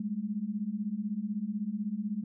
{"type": "beating tone pair", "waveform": "sine", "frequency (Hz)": [198.6, 214.6], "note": ["G3", "A3"], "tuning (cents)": [23, -43], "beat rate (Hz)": 16, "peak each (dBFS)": [-35, -33], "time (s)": [0, 2.24], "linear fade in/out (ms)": 5, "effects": []}